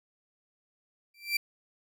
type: tone with exponential growth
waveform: 30% pulse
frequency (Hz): 2349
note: D7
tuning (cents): 0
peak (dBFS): -20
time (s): 1.14-1.37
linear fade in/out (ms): 5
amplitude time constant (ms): 48
effects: none